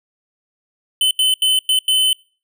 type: tone bursts at uneven times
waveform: square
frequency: 3041 Hz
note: F#7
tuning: 47 cents sharp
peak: -13 dBFS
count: 5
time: 1.01-1.11 / 1.19-1.34 / 1.42-1.59 / 1.69-1.79 / 1.88-2.13 s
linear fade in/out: 2 ms
effects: noise-tail reverb RT60 0.4 s tail -26 dB re dry